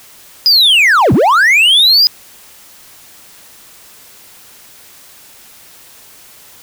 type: linear two-way sweep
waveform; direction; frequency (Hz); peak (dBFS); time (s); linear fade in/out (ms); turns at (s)
triangle; down then up; 5030 to 90.6 to 5030; -4; 0.46-2.07; 0; 1.13
effects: white hiss -40 dBFS RMS until 6.62 s